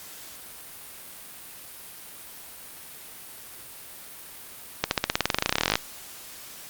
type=accelerating click train; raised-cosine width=0.2 ms; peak=-3 dBFS; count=25; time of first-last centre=4.84-5.755 s; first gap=71 ms; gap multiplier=0.94; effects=white hiss -43 dBFS RMS until 6.69 s + Opus 48 kbps